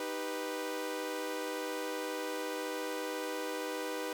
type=chord; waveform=sawtooth; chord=Eb augmented; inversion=none; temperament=equal; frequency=311.1 / 392 / 493.9 Hz; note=Eb4 / G4 / B4; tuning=0 / 0 / 0 cents; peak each=-37 / -38 / -34 dBFS; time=0-4.13 s; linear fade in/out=2 ms; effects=none